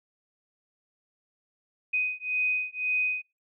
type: beating tone pair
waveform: sine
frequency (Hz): 2500 / 2501.9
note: D#7 / D#7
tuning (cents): +8 / +9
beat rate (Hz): 1.9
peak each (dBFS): -29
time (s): 1.93-3.22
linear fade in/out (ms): 10
effects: noise-tail reverb RT60 0.3 s tail -25 dB re dry